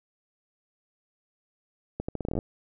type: accelerating click train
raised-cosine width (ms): 2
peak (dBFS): -17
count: 12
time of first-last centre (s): 2-2.388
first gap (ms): 85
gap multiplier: 0.8
effects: none